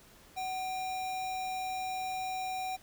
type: tone with sample-and-hold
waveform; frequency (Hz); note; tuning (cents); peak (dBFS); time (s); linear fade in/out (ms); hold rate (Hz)
sine; 749; F#5; +21; -33; 0.36-2.77; 20; 3150
effects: pink hiss -58 dBFS RMS until 2.82 s